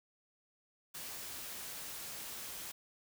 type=noise; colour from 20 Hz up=white; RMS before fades=-45 dBFS; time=0.94-2.72 s; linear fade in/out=10 ms; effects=none